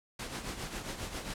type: noise with tremolo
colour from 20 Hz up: pink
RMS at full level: -37 dBFS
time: 0.19-1.34 s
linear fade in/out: 5 ms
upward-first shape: triangle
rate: 7.4 Hz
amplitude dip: 65%
effects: low-pass 10000 Hz 12 dB/octave